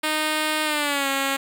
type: tone with pitch glide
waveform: 5% pulse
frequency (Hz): 308.6 to 273.3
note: D#4 to C#4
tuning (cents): -14 to -24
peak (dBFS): -10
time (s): 0.03-1.37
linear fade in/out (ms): 10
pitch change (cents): -210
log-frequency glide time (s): 0.64-1.08
effects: none